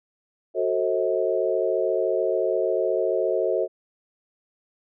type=chord; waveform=sine; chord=F# diminished seventh; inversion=none; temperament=just; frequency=370 / 444 / 532.8 / 639.4 Hz; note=F#4 / A4 / C5 / Eb5; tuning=0 / +16 / +31 / +47 cents; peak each=-26 dBFS; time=0.54-3.68 s; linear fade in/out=50 ms; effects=none